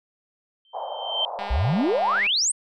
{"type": "tone with exponential growth", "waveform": "sine", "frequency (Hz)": 3122, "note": "G7", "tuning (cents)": -8, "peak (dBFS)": -19, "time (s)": [0.65, 1.25], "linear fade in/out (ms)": 1, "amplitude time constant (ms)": 130}
{"type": "band-pass noise", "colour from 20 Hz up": "white", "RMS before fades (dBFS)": -32, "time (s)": [0.73, 2.2], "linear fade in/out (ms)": 20, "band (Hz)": [550, 920], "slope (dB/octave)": 48}
{"type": "click train", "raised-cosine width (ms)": 0.3, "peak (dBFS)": -20, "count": 178, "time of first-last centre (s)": [1.39, 2.266], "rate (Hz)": 202}
{"type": "exponential sweep", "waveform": "sine", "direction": "up", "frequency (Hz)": [53, 8940], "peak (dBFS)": -19, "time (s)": [1.5, 2.52], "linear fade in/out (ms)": 10}
{"effects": []}